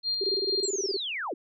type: tone with tremolo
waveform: sine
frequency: 4200 Hz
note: C8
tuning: 6 cents sharp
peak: -25 dBFS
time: 0.03-0.7 s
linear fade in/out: 50 ms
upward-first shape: square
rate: 4.4 Hz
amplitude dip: 30%
type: tone bursts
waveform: sine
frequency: 392 Hz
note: G4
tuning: in tune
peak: -26 dBFS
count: 15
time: 0.21-0.968 s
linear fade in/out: 5 ms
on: 30 ms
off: 22 ms
type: linear sweep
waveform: sine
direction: down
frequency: 7902 to 246.9 Hz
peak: -30 dBFS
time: 0.63-1.34 s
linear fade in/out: 5 ms
effects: none